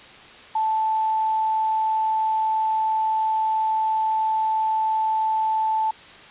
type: tone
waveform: sine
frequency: 877 Hz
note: A5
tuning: 6 cents flat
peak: -19 dBFS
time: 0.55-5.91 s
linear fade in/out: 5 ms
effects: white hiss -44 dBFS RMS until 6.3 s + resampled to 8000 Hz